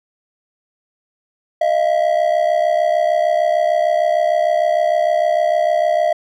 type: ring-modulated tone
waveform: triangle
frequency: 654 Hz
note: E5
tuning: 14 cents flat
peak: -8 dBFS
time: 1.61-6.13 s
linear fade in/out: 5 ms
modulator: 33.3 Hz
effects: none